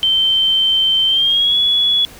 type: tone with pitch glide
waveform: sine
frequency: 3108 to 3389 Hz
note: G7 to G#7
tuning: -16 to +34 cents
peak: -11 dBFS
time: 0.03-2.05 s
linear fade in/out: 0 ms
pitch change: +150 cents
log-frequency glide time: 1.07-1.58 s
effects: pink hiss -39 dBFS RMS until 2.19 s